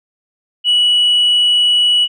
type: tone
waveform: sine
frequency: 2938 Hz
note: F#7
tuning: 13 cents flat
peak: -7 dBFS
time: 0.64-2.08 s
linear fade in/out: 50 ms
effects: tanh soft clip ceiling -7 dBFS